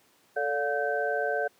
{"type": "tone cluster", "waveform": "sine", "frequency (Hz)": [441.2, 576, 713, 1545], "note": ["A4", "D5", "F5", "G6"], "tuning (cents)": [5, -34, 36, -26], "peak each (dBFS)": -31, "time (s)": [0.36, 1.48], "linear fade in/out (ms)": 10, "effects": ["pink hiss -63 dBFS RMS until 1.59 s", "high-pass 200 Hz 12 dB/octave"]}